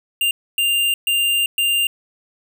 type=tone bursts at uneven times; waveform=square; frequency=2794 Hz; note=F7; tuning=in tune; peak=-16 dBFS; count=4; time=0.21-0.31 / 0.58-0.94 / 1.07-1.46 / 1.58-1.87 s; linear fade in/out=2 ms; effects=none